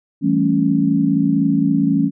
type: chord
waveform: sine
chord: A dominant seventh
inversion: second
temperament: equal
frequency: 164.81 / 196 / 220 / 277.2 Hz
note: E3 / G3 / A3 / C#4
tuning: 0 / 0 / 0 / 0 cents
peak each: -20 / -20 / -20 / -16 dBFS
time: 0.21-2.11 s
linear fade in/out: 50 ms
effects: none